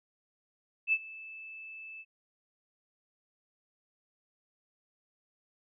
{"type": "tone with ADSR envelope", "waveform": "sine", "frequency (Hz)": 2628, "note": "E7", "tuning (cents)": -6, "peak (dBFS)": -22, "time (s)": [0.87, 2.05], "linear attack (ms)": 56, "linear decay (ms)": 51, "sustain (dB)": -21, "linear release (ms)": 46, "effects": []}